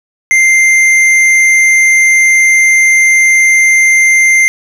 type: tone with hard clipping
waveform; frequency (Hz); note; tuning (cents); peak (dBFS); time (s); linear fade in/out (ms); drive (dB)
triangle; 2093; C7; 0; -6; 0.31-4.48; 0; 12
effects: none